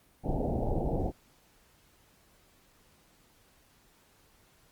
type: low-pass noise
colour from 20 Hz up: pink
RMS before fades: -30 dBFS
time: 0.23-1.12 s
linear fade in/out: 50 ms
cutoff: 840 Hz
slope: 96 dB/octave
effects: pink hiss -64 dBFS RMS until 4.71 s + Opus 32 kbps